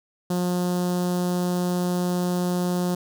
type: tone with notch filter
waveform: sawtooth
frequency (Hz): 178.5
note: F3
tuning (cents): +38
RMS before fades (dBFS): -24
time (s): 0.3-2.95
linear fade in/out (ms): 5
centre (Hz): 2200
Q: 0.63
effects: none